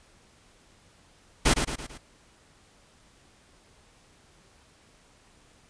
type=noise with echo; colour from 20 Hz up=pink; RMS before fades=-20 dBFS; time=1.45-1.54 s; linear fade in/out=10 ms; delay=110 ms; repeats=4; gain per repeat=-6 dB; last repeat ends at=1.98 s; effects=pink hiss -59 dBFS RMS until 5.69 s + resampled to 22050 Hz